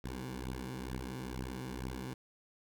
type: beating tone pair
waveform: 10% pulse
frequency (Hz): 62.9 / 65.1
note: B1 / C2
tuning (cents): +32 / -8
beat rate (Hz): 2.2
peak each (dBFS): -34 / -34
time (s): 0.04-2.14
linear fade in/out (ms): 5
effects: none